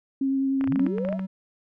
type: tone with vibrato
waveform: sine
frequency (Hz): 269.9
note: C#4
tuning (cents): -46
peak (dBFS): -21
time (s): 0.21-0.88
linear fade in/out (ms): 5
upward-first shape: sine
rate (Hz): 10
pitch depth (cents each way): 11
type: clicks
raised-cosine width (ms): 0.5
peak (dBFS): -21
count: 12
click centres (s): 0.611 / 0.641 / 0.675 / 0.723 / 0.759 / 0.795 / 0.865 / 0.983 / 1.05 / 1.088 / 1.127 / 1.194
type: linear sweep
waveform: sine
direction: up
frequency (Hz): 77.78 to 689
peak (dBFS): -27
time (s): 0.66-1.18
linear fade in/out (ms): 50
type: tone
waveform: triangle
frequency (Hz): 190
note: F#3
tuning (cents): +46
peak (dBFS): -25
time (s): 0.78-1.27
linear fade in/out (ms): 20
effects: none